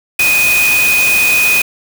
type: tone in noise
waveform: sine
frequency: 2489 Hz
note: D#7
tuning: in tune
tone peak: -9 dBFS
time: 0.19-1.62 s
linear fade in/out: 5 ms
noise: white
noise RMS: -17 dBFS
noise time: 0.19-1.62 s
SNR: +5 dB
effects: none